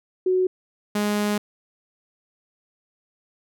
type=tone pair in turn; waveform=sine / sawtooth; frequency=370 / 207.7 Hz; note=F#4 / G#3; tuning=0 / 0 cents; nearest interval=minor seventh; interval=1000 cents; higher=first; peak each=-17 dBFS; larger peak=neither; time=0.26-0.47 / 0.95-1.38 s; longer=second; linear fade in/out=5 ms; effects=none